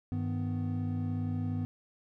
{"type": "tone cluster", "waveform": "triangle", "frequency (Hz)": [100.6, 157.8, 249.2], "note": ["G2", "D#3", "B3"], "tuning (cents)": [45, 25, 16], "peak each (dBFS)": [-31, -36, -33], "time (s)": [0.12, 1.65], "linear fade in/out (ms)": 0, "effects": []}